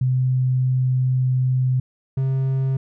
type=tone pair in turn; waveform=sine / triangle; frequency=128.4 / 133.31 Hz; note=C3 / C3; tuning=-32 / +33 cents; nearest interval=minor second; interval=65 cents; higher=second; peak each=-16 dBFS; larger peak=neither; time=0.01-1.8 / 2.17-2.77 s; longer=first; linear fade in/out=5 ms; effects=none